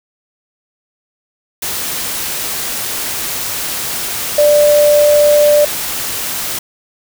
sine tone in noise, 590 Hz, D5, 8 cents sharp, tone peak -6 dBFS, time 4.38-5.65 s, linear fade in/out 5 ms, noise white, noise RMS -20 dBFS, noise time 1.62-6.59 s, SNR +11 dB, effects none

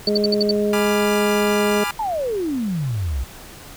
harmonic tone, 207.7 Hz, G#3, in tune, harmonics 1 / 2 / 3, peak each -21 / -19 / -25 dBFS, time 0.07-1.84 s, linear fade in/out 5 ms
sine tone bursts, 4499 Hz, C#8, 25 cents sharp, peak -17 dBFS, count 6, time 0.07-0.511 s, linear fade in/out 2 ms, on 21 ms, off 63 ms
25% pulse chord, G# diminished seventh, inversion none, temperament equal with one note detuned, 830.6 / 987.8 / 1186.3 / 1396.9 Hz, G#5 / B5 / D6 / F6, 0 / 0 / +17 / 0 cents, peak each -24 dBFS, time 0.73-1.91 s, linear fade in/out 2 ms
sine exponential sweep, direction down, 920 to 58.5 Hz, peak -20 dBFS, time 1.99-3.24 s, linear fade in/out 5 ms
effects pink hiss -40 dBFS RMS until 3.76 s

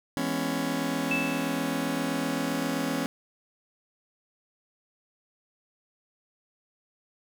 sawtooth chord, C# minor seventh, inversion first, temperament just, 166.31 / 207.9 / 249.5 / 277.2 Hz, E3 / G#3 / B3 / C#4, +16 / +2 / +18 / 0 cents, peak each -31 / -32 / -28 / -26 dBFS, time 0.17-3.06 s, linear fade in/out 0 ms
sine tone with exponential decay, 2630 Hz, E7, 5 cents flat, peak -24 dBFS, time 1.11-1.8 s, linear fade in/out 2 ms, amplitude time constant 150 ms
effects none

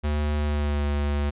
square tone with pitch glide, 74.4 to 72.41 Hz, D2 to D2, +23 to -24 cents, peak -23 dBFS, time 0.03-1.31 s, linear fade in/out 20 ms, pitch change -47 cents, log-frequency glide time 0.38-0.85 s, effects resampled to 8000 Hz

